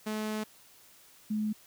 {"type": "tone pair in turn", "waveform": ["sawtooth", "sine"], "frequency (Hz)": [215.1, 213.5], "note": ["A3", "G#3"], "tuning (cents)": [-39, 48], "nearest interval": "unison", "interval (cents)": 13, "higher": "first", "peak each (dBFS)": -28, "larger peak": "neither", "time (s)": [[0.06, 0.44], [1.3, 1.53]], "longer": "first", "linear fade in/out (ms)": 10, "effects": ["white hiss -58 dBFS RMS until 1.66 s"]}